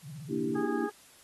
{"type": "tone with vibrato", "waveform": "sine", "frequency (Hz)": 147.5, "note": "D3", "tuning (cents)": 8, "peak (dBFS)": -40, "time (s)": [0.02, 0.64], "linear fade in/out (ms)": 50, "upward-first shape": "triangle", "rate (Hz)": 16, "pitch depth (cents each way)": 290}
{"type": "chord", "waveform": "sine", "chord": "E half-diminished seventh", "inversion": "second", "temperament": "equal", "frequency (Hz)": [233.1, 293.7, 329.6, 392], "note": ["Bb3", "D4", "E4", "G4"], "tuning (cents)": [0, 0, 0, 0], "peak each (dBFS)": -34, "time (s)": [0.28, 0.89], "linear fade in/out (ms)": 50}
{"type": "harmonic tone", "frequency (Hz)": 411.3, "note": "G#4", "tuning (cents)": -17, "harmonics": [1, 2, 3, 4], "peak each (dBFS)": [-36, -39, -41, -42], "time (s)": [0.55, 0.9], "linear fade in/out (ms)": 10}
{"effects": ["white hiss -57 dBFS RMS until 1.23 s", "AAC 32 kbps"]}